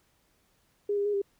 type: tone with pitch steps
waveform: sine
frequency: 409.3 / 404 / 413.1 / 398.4 Hz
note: G#4 / G#4 / G#4 / G4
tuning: -25 / -48 / -9 / +28 cents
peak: -25 dBFS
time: 0.89-1.218 s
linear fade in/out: 5 ms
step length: 82 ms
effects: pink hiss -69 dBFS RMS until 1.39 s